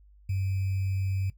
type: tone with sample-and-hold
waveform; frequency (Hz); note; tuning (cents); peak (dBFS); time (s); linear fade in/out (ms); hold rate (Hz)
sine; 95.9; G2; -37; -26; 0.29-1.3; 5; 2450
effects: noise-tail reverb RT60 0.1 s tail -17 dB re dry + added 50 Hz sine -53 dBFS peak until 1.37 s